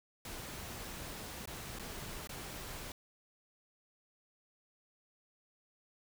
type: noise with dropouts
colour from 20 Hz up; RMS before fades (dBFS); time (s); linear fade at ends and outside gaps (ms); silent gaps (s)
pink; -45; 0.25-2.92; 2; 1.457-1.474 / 1.788-1.795 / 2.273-2.292
effects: none